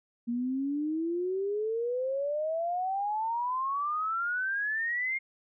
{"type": "exponential sweep", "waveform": "sine", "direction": "up", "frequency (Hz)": [233.1, 2146], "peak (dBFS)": -28, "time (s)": [0.27, 5.19], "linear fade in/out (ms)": 20, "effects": []}